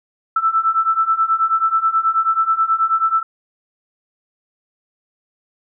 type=beating tone pair; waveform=sine; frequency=1318.5 / 1327.8 Hz; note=E6 / E6; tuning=0 / +12 cents; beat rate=9.3 Hz; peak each=-18 / -16 dBFS; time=0.36-3.23 s; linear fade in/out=5 ms; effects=none